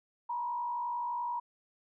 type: tone with frequency modulation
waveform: sine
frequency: 961 Hz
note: B5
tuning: 48 cents flat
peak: -32 dBFS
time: 0.29-1.4 s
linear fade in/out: 10 ms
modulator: 51.6 Hz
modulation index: 0.65
effects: none